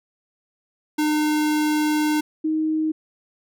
square / sine tone pair in turn, 303.4 / 313.2 Hz, D#4 / D#4, -44 / +11 cents, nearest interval minor second, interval 55 cents, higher second, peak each -19 dBFS, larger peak neither, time 0.98-2.21 / 2.44-2.92 s, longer first, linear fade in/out 10 ms, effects none

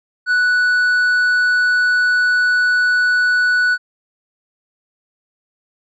sine tone with tanh clipping, 1480 Hz, F#6, in tune, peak -13 dBFS, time 0.26-3.78 s, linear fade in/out 50 ms, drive 5 dB, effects none

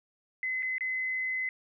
sine tone with dropouts, 2037 Hz, C7, 47 cents flat, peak -29 dBFS, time 0.43-1.49 s, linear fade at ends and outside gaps 1 ms, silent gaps 0.624-0.629 / 0.782-0.808 s, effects none

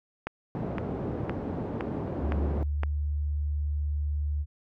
click train, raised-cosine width 0.5 ms, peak -16 dBFS, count 6, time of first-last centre 0.27-2.834 s, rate 1.95 Hz
pink band-pass noise, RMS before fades -33 dBFS, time 0.55-2.63 s, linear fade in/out 0 ms, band 100 to 530 Hz, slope 12 dB/octave
sine tone with pitch glide, 72.5 to 73.64 Hz, D2 to D2, -22 to +5 cents, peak -26 dBFS, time 2.2-4.46 s, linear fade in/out 50 ms, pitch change +27 cents, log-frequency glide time 2.42-2.89 s
effects none

